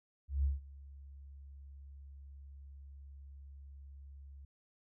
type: tone with ADSR envelope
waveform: sine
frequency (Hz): 69.3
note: C#2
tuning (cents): 0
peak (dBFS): -27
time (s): 0.28-4.45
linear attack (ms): 160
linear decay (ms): 160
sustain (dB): -22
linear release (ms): 4
effects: none